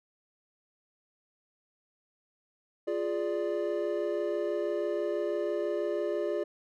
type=chord; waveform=triangle; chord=D diminished; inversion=first; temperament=equal; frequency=349.2 / 415.3 / 587.3 Hz; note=F4 / Ab4 / D5; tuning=0 / 0 / 0 cents; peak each=-31 dBFS; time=2.87-6.44 s; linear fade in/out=10 ms; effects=none